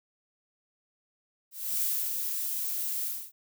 violet noise with ADSR envelope, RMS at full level -28 dBFS, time 1.51-3.32 s, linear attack 300 ms, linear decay 290 ms, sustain -4 dB, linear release 270 ms, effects none

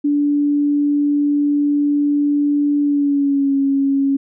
sine tone with pitch glide, 290.1 to 275.4 Hz, D4 to C#4, -21 to -11 cents, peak -13 dBFS, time 0.04-4.17 s, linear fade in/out 10 ms, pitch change -90 cents, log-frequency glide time 2.81-3.55 s, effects none

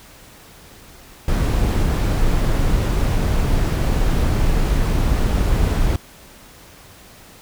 brown noise, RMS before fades -17 dBFS, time 1.28-5.96 s, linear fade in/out 2 ms, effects pink hiss -44 dBFS RMS until 7.41 s

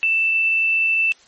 sine tone, 2658 Hz, E7, 14 cents sharp, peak -15 dBFS, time 0.03-1.12 s, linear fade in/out 0 ms, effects white hiss -52 dBFS RMS until 1.27 s + MP3 32 kbps

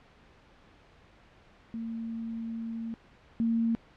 sine tone pair in turn, 227.6 / 228.9 Hz, A#3 / A#3, -41 / -31 cents, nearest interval unison, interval 10 cents, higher second, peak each -33 / -24 dBFS, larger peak second, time 1.74-2.94 / 3.4-3.75 s, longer first, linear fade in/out 0 ms, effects pink hiss -58 dBFS RMS until 3.96 s + low-pass 3000 Hz 12 dB/octave

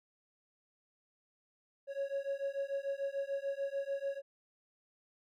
triangle beating tone pair, 550 / 556.8 Hz, C#5 / C#5, -14 / +8 cents, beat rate 6.8 Hz, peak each -36 / -36 dBFS, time 1.87-4.22 s, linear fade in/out 50 ms, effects none

